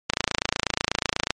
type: click train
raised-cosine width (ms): 0.2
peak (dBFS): -3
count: 35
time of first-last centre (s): 0.1-1.306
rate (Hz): 28.2
effects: MP3 48 kbps